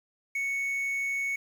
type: tone with quantisation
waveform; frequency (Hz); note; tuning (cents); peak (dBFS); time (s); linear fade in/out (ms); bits
triangle; 2217; C#7; 0; -26; 0.35-1.36; 5; 9
effects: none